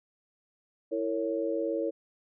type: chord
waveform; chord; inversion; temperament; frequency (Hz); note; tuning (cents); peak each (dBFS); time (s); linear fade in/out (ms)
sine; A# diminished; second; equal with one note detuned; 329.6 / 456.8 / 554.4; E4 / A#4 / C#5; 0 / -35 / 0; -32; 0.91-1.91; 20
effects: none